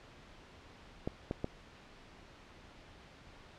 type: clicks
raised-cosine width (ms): 2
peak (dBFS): -21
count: 3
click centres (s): 1.075 / 1.311 / 1.444
effects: pink hiss -56 dBFS RMS until 3.58 s + low-pass 4000 Hz 12 dB/octave